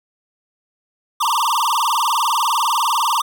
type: tone with vibrato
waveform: square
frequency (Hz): 1046.5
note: C6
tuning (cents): 0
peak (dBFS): -16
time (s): 1.2-3.22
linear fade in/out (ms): 10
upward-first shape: sine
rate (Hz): 20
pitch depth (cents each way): 270
effects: 9-bit